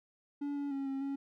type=tone with pitch steps; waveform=triangle; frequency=286.3 / 284.3 / 274.3 / 270.4 / 276.5 Hz; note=D4 / C#4 / C#4 / C#4 / C#4; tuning=-44 / +44 / -18 / -43 / -4 cents; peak=-32 dBFS; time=0.41-1.16 s; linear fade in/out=10 ms; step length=150 ms; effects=none